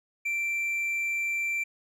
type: tone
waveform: triangle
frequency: 2349 Hz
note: D7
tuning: in tune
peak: -25 dBFS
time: 0.25-1.64 s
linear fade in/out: 10 ms
effects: none